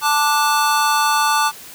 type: chord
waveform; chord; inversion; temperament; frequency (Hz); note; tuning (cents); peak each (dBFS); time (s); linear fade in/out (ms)
square; D major; second; just; 881 / 1174.7 / 1468.3; A5 / D6 / F#6; +2 / 0 / -14; -18 / -19 / -23; 0.01-1.52; 50
effects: white hiss -38 dBFS RMS until 1.74 s